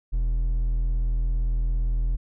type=tone with hard clipping; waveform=triangle; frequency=41.2 Hz; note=E1; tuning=in tune; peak=-22 dBFS; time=0.12-2.17 s; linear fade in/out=20 ms; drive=7 dB; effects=none